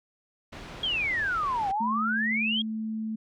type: low-pass noise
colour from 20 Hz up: pink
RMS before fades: -42 dBFS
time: 0.52-1.72 s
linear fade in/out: 10 ms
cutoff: 3700 Hz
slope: 12 dB/octave
type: exponential two-way sweep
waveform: sine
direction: down then up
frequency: 3322 to 759 to 3322 Hz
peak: -25 dBFS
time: 0.83-2.62 s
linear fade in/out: 5 ms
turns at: 1.7 s
type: tone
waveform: sine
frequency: 219.5 Hz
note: A3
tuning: 4 cents flat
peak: -29 dBFS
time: 1.8-3.16 s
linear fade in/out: 10 ms
effects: none